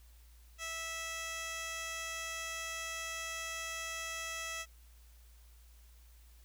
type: tone with band-pass filter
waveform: 15% pulse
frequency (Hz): 655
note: E5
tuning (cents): -11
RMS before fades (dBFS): -41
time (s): 0.58-4.66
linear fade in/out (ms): 50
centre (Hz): 5200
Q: 0.67
effects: added 58 Hz sine -56 dBFS peak until 6.44 s + white hiss -67 dBFS RMS until 6.44 s